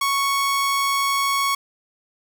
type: tone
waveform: sawtooth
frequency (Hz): 1108.7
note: C#6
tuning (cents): 0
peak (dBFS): -15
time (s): 0.01-1.55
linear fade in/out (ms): 5
effects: none